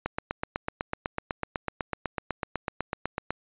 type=click train; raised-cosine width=0.5 ms; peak=-13 dBFS; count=27; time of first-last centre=0.06-3.306 s; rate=8.01 Hz; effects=resampled to 8000 Hz